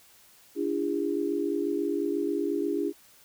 sine tone cluster, 291.6 / 339.8 / 405.9 Hz, D4 / F4 / G#4, -12 / -47 / -40 cents, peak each -30 dBFS, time 0.55-2.93 s, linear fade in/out 50 ms, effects white hiss -57 dBFS RMS until 3.24 s

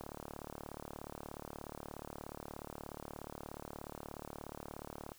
click train, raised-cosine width 1 ms, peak -30 dBFS, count 189, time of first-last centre 0.01-5.119 s, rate 36.8 Hz, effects white hiss -62 dBFS RMS until 5.18 s

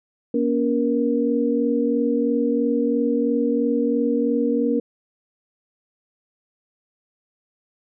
sine tone cluster, 238.5 / 281.5 / 471.4 Hz, A#3 / C#4 / A#4, +40 / +27 / +19 cents, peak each -22 dBFS, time 0.34-4.8 s, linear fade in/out 5 ms, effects none

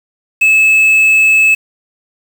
triangle tone with quantisation, 2600 Hz, E7, 24 cents flat, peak -4 dBFS, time 0.41-1.55 s, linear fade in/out 10 ms, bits 5, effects none

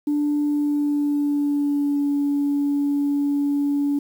sine tone with pitch glide, 293.7 to 285.7 Hz, D4 to D4, 0 to -48 cents, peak -17 dBFS, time 0.07-3.99 s, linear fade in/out 5 ms, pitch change -48 cents, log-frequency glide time 0.43-2.12 s, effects tanh soft clip ceiling -15 dBFS + 8-bit

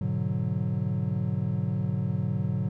triangle chord, G# half-diminished seventh, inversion none, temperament equal, 103.83 / 123.47 / 146.83 / 185 Hz, G#2 / B2 / D3 / F#3, 0 / 0 / 0 / 0 cents, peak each -29 dBFS, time 0.01-2.69 s, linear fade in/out 5 ms, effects none

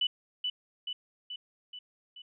sine tone with echo, 2977 Hz, F#7, 10 cents sharp, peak -25 dBFS, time 0.01-0.07 s, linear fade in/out 5 ms, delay 430 ms, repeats 5, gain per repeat -4 dB, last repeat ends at 2.22 s, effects none

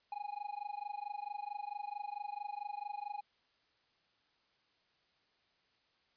triangle tone with amplitude modulation, 824 Hz, G#5, 14 cents flat, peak -34 dBFS, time 0.12-3.21 s, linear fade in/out 2 ms, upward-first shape sine, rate 24.5 Hz, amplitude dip 95%, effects white hiss -74 dBFS RMS until 6.16 s + resampled to 11025 Hz

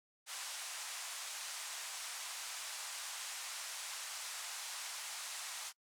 white band-pass noise, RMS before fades -45 dBFS, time 0.26-5.73 s, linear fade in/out 50 ms, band 720 to 9400 Hz, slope 24 dB/octave, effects noise-tail reverb RT60 0.1 s tail -24 dB re dry

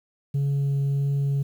sine tone with vibrato, 139.8 Hz, C#3, 15 cents sharp, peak -18 dBFS, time 0.34-1.43 s, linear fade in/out 10 ms, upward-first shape triangle, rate 1.6 Hz, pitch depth 9 cents each way, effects tanh soft clip ceiling -20 dBFS + 9-bit

